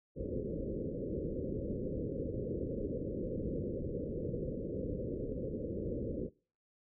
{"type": "low-pass noise", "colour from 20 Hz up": "white", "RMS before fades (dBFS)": -38, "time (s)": [0.15, 6.3], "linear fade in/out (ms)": 50, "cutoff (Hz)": 540, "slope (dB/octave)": 96, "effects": ["noise-tail reverb RT60 0.4 s tail -23 dB re dry"]}